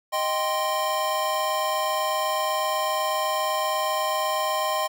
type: chord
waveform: square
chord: C minor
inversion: first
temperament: equal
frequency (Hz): 622.3 / 784 / 1046.5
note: Eb5 / G5 / C6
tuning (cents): 0 / 0 / 0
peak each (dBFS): -28 / -30 / -27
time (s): 0.12-4.88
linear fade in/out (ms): 20
effects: none